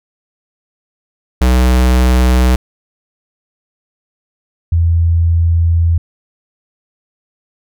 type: tone pair in turn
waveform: square / sine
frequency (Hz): 62.7 / 83.88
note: B1 / E2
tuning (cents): +27 / +31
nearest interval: perfect fourth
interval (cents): 504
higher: second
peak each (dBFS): -8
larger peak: neither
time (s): 1.41-2.56 / 4.72-5.98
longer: second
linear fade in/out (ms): 5
effects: none